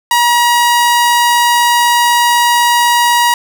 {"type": "tone", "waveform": "sawtooth", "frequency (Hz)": 956, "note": "A#5", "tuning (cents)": 43, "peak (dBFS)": -4, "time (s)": [0.11, 3.34], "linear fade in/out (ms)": 2, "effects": []}